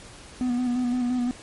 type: tone with vibrato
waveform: triangle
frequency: 246.9 Hz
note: B3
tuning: in tune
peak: -20 dBFS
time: 0.41-1.31 s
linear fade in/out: 0 ms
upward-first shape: square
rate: 5.8 Hz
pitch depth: 29 cents each way
effects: pink hiss -45 dBFS RMS until 1.42 s + MP3 48 kbps

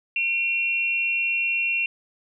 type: tone pair together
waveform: sine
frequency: 2396 / 2736 Hz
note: D7 / F7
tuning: +34 / -36 cents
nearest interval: major second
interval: 230 cents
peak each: -27 / -22 dBFS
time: 0.16-1.86 s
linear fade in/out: 2 ms
effects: none

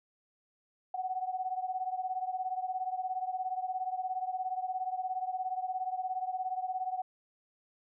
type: beating tone pair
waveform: sine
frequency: 740 / 757 Hz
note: F#5 / F#5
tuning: 0 / +39 cents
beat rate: 17 Hz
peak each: -34 / -37 dBFS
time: 0.94-7.02 s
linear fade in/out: 5 ms
effects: none

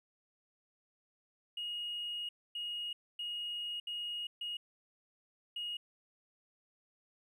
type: tone bursts at uneven times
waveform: triangle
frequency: 2876 Hz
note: F#7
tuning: 50 cents flat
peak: -34 dBFS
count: 6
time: 1.57-2.29 / 2.55-2.93 / 3.19-3.8 / 3.87-4.27 / 4.41-4.57 / 5.56-5.77 s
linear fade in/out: 5 ms
effects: tanh soft clip ceiling -34 dBFS

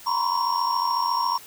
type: tone cluster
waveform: sine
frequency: 937 / 971 / 1025 / 1117 / 5530 Hz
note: A#5 / B5 / C6 / C#6 / F8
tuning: +9 / -30 / -36 / +13 / -18 cents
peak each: -25 / -28 / -25 / -29 / -30 dBFS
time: 0.06-1.38 s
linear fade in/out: 10 ms
effects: tanh soft clip ceiling -13 dBFS + white hiss -45 dBFS RMS until 1.46 s

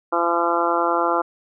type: harmonic tone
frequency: 170.6 Hz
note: F3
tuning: 40 cents flat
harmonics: 2 / 3 / 4 / 5 / 6 / 7 / 8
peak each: -25 / -25 / -25 / -25 / -25 / -25 / -25 dBFS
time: 0.12-1.22 s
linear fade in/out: 10 ms
effects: none

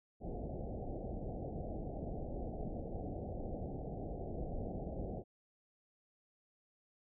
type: low-pass noise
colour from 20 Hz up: pink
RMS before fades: -42 dBFS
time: 0.2-5.24 s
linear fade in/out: 50 ms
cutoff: 770 Hz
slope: 96 dB/octave
effects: none

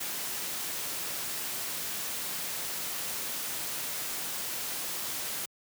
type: noise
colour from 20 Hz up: white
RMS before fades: -35 dBFS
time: 0-5.46 s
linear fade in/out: 10 ms
effects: high-pass 100 Hz 12 dB/octave

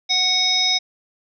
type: harmonic tone with a mistuned harmonic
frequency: 740 Hz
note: F#5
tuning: in tune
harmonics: 1 / 3 / 5 / 7 / 8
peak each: -29 / -24 / -19 / -20 / -29 dBFS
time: 0.09-0.79 s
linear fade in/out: 20 ms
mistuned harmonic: 5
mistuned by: +28 cents
effects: none

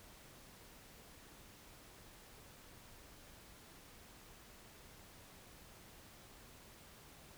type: silence
effects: pink hiss -59 dBFS RMS until 7.37 s

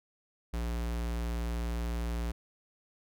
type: tone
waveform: square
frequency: 58.27 Hz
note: A#1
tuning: in tune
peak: -32 dBFS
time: 0.53-2.32 s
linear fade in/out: 10 ms
effects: none

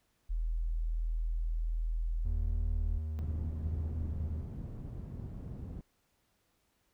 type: tone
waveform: sine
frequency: 40.69 Hz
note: E1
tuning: 22 cents flat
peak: -30 dBFS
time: 0.29-2.99 s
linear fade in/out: 20 ms
type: tone with vibrato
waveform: triangle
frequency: 78.6 Hz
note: D#2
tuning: 18 cents sharp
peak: -32 dBFS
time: 2.25-4.41 s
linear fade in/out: 5 ms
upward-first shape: sine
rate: 0.81 Hz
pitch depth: 19 cents each way
type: low-pass noise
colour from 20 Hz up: white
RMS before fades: -42 dBFS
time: 3.19-5.81 s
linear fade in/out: 0 ms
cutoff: 130 Hz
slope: 12 dB/octave
effects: pink hiss -75 dBFS RMS until 6.93 s

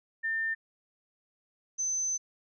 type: tone pair in turn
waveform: sine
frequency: 1800 / 6132 Hz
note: A6 / G8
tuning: +39 / -39 cents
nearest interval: octave + major sixth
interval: 2122 cents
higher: second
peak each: -28 dBFS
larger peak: neither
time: 0.23-0.55 / 1.78-2.18 s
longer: second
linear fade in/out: 20 ms
effects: none

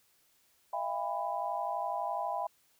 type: tone cluster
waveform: sine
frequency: 633 / 685 / 808 / 994 Hz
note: D#5 / F5 / G#5 / B5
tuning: +30 / -34 / -48 / +11 cents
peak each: -40 / -37 / -36 / -37 dBFS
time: 0.73-2.47 s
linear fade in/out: 5 ms
effects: white hiss -69 dBFS RMS until 2.79 s

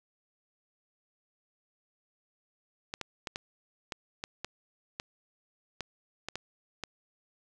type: clicks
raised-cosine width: 0.2 ms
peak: -18 dBFS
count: 12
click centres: 2.939 / 3.013 / 3.272 / 3.359 / 3.922 / 4.239 / 4.446 / 4.999 / 5.807 / 6.286 / 6.356 / 6.837 s
effects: none

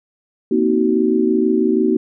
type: chord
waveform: sine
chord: C half-diminished seventh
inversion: third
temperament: just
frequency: 235.5 / 261.6 / 314 / 376.7 Hz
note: Bb3 / C4 / Eb4 / Gb4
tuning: +18 / 0 / +16 / +31 cents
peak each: -18 / -22 / -18 / -17 dBFS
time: 0.51-1.97 s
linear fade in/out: 5 ms
effects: none

